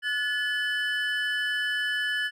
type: tone cluster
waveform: triangle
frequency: 1466 / 1719 / 2996 Hz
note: F#6 / A6 / F#7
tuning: -16 / -41 / +21 cents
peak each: -33 / -25 / -31 dBFS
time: 0.02-2.31 s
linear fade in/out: 50 ms
effects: none